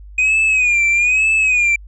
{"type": "tone with vibrato", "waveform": "triangle", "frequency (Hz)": 2479, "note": "D#7", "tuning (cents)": -7, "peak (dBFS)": -10, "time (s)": [0.18, 1.76], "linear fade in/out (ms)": 5, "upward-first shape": "sine", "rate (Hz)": 1.1, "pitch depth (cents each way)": 97, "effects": ["added 50 Hz sine -34 dBFS peak until 1.87 s", "resampled to 22050 Hz"]}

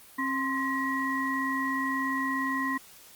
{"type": "tone cluster", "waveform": "sine", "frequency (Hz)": [268.3, 1048, 1910], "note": ["C4", "C6", "A#6"], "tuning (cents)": [44, 2, 42], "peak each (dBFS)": -31, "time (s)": [0.18, 2.78], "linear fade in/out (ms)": 10, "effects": ["white hiss -52 dBFS RMS until 3.15 s", "Opus 32 kbps"]}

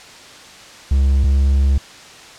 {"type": "tone pair in turn", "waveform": "triangle", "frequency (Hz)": [68, 68.55], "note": ["C#2", "C#2"], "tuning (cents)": [-33, -19], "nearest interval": "unison", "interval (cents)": 14, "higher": "second", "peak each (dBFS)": -9, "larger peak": "neither", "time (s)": [[0.91, 1.24], [1.24, 1.78]], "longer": "second", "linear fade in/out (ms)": 5, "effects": ["white hiss -39 dBFS RMS until 2.38 s", "low-pass 6000 Hz 12 dB/octave"]}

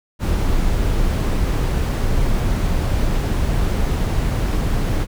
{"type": "noise", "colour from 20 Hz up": "brown", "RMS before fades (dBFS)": -18, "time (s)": [0.19, 5.07], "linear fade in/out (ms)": 50, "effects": []}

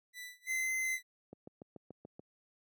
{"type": "tone with tremolo", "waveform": "sawtooth", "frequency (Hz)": 1982, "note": "B6", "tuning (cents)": 6, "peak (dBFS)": -40, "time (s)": [0.13, 1.03], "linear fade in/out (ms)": 50, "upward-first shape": "sine", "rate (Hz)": 2.8, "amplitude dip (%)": 95}
{"type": "tone", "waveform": "square", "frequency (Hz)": 2061, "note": "C7", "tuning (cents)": -27, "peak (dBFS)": -33, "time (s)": [0.46, 0.99], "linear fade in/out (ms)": 50}
{"type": "click train", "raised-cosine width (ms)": 2, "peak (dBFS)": -34, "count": 7, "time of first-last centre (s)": [1.33, 2.195], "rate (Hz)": 6.94}
{"effects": ["high-pass 150 Hz 12 dB/octave"]}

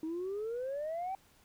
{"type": "exponential sweep", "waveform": "sine", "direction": "up", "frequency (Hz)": [311.1, 784], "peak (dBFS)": -33, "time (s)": [0.03, 1.15], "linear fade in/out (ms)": 2, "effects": ["tanh soft clip ceiling -32 dBFS", "pink hiss -65 dBFS RMS until 1.44 s"]}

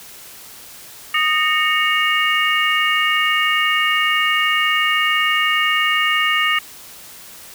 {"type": "tone cluster", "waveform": "sine", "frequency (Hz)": [1237, 1841, 2215, 2828], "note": ["D#6", "A#6", "C#7", "F7"], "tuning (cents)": [-10, -22, -2, 21], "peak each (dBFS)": -20, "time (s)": [1.14, 6.59], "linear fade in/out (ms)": 5, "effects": ["white hiss -39 dBFS RMS until 7.54 s"]}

